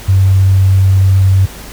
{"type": "tone", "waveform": "sine", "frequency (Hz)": 95.7, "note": "G2", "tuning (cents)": -41, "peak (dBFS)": -5, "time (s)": [0.08, 1.46], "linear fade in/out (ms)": 10, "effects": ["added 50 Hz sine -32 dBFS peak until 1.72 s", "pink hiss -31 dBFS RMS until 1.72 s"]}